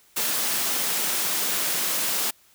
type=high-pass noise; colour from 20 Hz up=white; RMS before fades=-25 dBFS; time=0.16-2.31 s; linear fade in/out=10 ms; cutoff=160 Hz; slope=24 dB/octave; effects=white hiss -58 dBFS RMS until 2.54 s